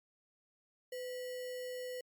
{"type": "tone with sample-and-hold", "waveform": "sine", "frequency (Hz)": 503, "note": "B4", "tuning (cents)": 32, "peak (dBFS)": -39, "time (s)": [0.92, 2.01], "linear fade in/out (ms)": 5, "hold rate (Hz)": 2450, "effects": ["MP3 96 kbps"]}